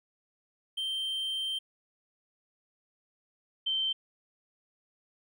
triangle / sine tone pair in turn, 3136 / 3113 Hz, G7 / G7, 0 / -13 cents, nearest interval unison, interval 13 cents, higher first, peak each -29 / -27 dBFS, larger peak second, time 0.77-1.59 / 3.66-3.93 s, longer first, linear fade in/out 10 ms, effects none

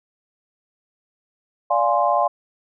sine chord, D half-diminished seventh, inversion none, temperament equal with one note detuned, 583.9 / 698.5 / 830.6 / 1046.5 Hz, D5 / F5 / Ab5 / C6, -10 / 0 / 0 / 0 cents, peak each -22 / -20 / -22 / -21 dBFS, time 1.7-2.28 s, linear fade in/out 10 ms, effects none

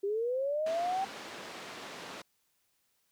sine linear sweep, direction up, 388.6 to 784 Hz, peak -29 dBFS, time 0.03-1.05 s, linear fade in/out 10 ms
pink band-pass noise, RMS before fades -45 dBFS, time 0.66-2.22 s, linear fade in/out 5 ms, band 310 to 5000 Hz, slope 12 dB/octave
effects white hiss -75 dBFS RMS until 3.11 s

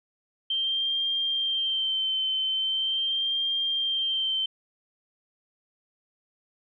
sine tone with vibrato, 3136 Hz, G7, in tune, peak -24 dBFS, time 0.5-4.46 s, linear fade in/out 5 ms, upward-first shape sine, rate 0.41 Hz, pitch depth 32 cents each way, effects none

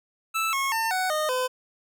25% pulse tone with pitch steps, 1318.5 / 1089.7 / 900.6 / 744.3 / 615.1 / 508.4 Hz, E6 / C#6 / A5 / F#5 / D#5 / C5, 0 / -30 / +40 / +10 / -20 / -50 cents, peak -20 dBFS, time 0.34-1.48 s, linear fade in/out 20 ms, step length 190 ms, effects none

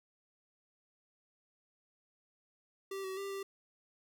square tone with pitch steps, 389.8 / 379.7 / 395.1 / 392 Hz, G4 / F#4 / G4 / G4, -10 / +45 / +14 / 0 cents, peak -39 dBFS, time 2.91-3.43 s, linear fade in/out 5 ms, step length 130 ms, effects none

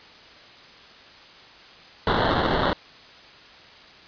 violet noise with sample-and-hold, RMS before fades -22 dBFS, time 2.07-2.73 s, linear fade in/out 0 ms, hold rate 2450 Hz, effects white hiss -47 dBFS RMS until 4.07 s + resampled to 11025 Hz

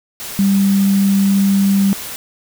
sine tone in noise, 196.9 Hz, G3, 8 cents sharp, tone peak -10 dBFS, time 0.39-1.93 s, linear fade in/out 0 ms, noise white, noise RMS -28 dBFS, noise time 0.2-2.16 s, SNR +15 dB, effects none

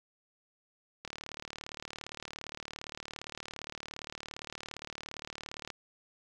click train, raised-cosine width 0.2 ms, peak -23 dBFS, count 175, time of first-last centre 1.05-5.702 s, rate 37.4 Hz, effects none

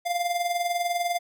square tone with tremolo, 698.5 Hz, F5, in tune, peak -22 dBFS, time 0.05-1.19 s, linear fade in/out 20 ms, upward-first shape triangle, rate 20 Hz, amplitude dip 70%, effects none

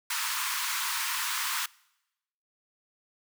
pink high-pass noise, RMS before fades -31 dBFS, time 0.1-1.66 s, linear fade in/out 5 ms, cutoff 920 Hz, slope 96 dB/octave, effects noise-tail reverb RT60 0.9 s tail -24 dB re dry

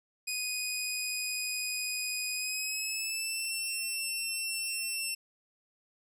15% pulse tone with pitch glide, 2489 to 2699 Hz, D#7 to E7, 0 to +40 cents, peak -25 dBFS, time 0.27-5.15 s, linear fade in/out 10 ms, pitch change +140 cents, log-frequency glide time 2.33-3.53 s, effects none

